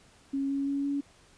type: tone with pitch steps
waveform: sine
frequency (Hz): 274.6 / 277.1 / 279.7 / 282.3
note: C#4 / C#4 / C#4 / C#4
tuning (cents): -16 / -1 / +16 / +32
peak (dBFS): -27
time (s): 0.33-1.01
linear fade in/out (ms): 10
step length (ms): 170
effects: pink hiss -59 dBFS RMS until 1.37 s + resampled to 22050 Hz